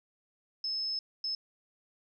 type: tone bursts at uneven times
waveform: sine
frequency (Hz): 5210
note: E8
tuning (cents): -21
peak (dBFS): -31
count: 2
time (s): 0.64-0.99 / 1.24-1.35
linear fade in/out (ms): 2
effects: none